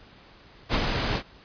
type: noise with ADSR envelope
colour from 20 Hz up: pink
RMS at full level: -21 dBFS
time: 0.69-1.23 s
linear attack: 58 ms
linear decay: 21 ms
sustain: -5 dB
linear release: 74 ms
effects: pink hiss -52 dBFS RMS until 1.44 s + resampled to 11025 Hz